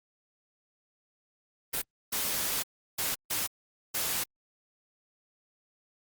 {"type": "noise bursts at uneven times", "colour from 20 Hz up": "white", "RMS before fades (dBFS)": -31, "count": 5, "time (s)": [[1.73, 1.82], [2.12, 2.63], [2.98, 3.15], [3.3, 3.47], [3.94, 4.24]], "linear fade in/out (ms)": 10, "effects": ["Opus 32 kbps"]}